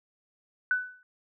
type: tone with exponential decay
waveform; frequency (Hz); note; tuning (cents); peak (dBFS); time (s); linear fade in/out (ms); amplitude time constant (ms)
sine; 1496; F#6; +19; -20; 0.71-1.03; 1; 68
effects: none